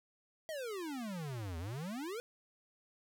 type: exponential two-way sweep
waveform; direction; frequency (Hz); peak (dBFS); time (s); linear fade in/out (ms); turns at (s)
square; down then up; 659.3 to 79.2 to 498.2; -40; 0.49-2.2; 0; 1.58
effects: none